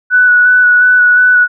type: tone with vibrato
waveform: sine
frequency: 1480 Hz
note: F#6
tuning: in tune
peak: -4 dBFS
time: 0.1-1.48 s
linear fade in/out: 50 ms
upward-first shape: square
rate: 2.8 Hz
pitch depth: 13 cents each way
effects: none